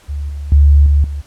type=tone with level steps; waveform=sine; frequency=72 Hz; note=D2; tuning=34 cents flat; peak=-18 / -21 / -4 / -7 / -19 dBFS; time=0.08-1.22 s; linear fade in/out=20 ms; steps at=0.29 / 0.52 / 0.86 / 1.04 s; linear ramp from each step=2 ms; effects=pink hiss -47 dBFS RMS until 1.26 s + low-pass 11000 Hz 12 dB/octave